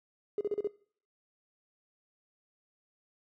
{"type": "tone bursts", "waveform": "triangle", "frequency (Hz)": 413.6, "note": "G#4", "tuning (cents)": -7, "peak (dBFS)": -24, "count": 5, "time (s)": [0.38, 0.673], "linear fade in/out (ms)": 2, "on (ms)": 29, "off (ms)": 37, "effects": ["noise-tail reverb RT60 0.5 s tail -25 dB re dry", "tanh soft clip ceiling -26 dBFS"]}